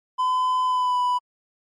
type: tone with pitch glide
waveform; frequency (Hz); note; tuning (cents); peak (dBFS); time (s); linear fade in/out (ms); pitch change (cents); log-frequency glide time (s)
triangle; 1014 to 990.3; B5 to B5; +45 to +4; -17; 0.18-1.19; 20; -41; 0.65-0.99
effects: MP3 48 kbps